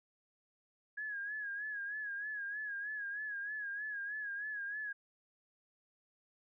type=tone with vibrato; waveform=sine; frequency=1665 Hz; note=G#6; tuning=4 cents sharp; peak=-38 dBFS; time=0.97-4.93 s; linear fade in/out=10 ms; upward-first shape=sine; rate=3.2 Hz; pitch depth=67 cents each way; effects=none